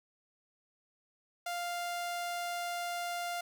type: tone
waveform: sawtooth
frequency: 698.5 Hz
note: F5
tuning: in tune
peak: -31 dBFS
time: 1.46-3.41 s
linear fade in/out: 5 ms
effects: 12-bit